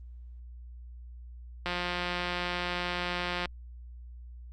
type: click train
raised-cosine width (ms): 0.3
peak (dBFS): -16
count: 319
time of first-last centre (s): 1.66-3.457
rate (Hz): 177
effects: added 60 Hz sine -43 dBFS peak until 4.52 s + Opus 32 kbps